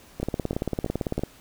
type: two click trains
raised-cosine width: 2 ms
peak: -12 / -17 dBFS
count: 19 / 4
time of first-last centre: 0.23-1.236 / 0.2-1.193 s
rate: 17.9 / 3.02 Hz
effects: pink hiss -52 dBFS RMS until 1.4 s